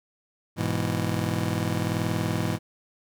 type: chord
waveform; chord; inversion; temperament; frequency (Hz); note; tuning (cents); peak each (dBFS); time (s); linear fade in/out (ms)
25% pulse; E major; first; just; 103.01 / 123.61 / 164.81; G#2 / B2 / E3; -14 / +2 / 0; -25 / -27 / -25; 0.56-2.59; 50
effects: none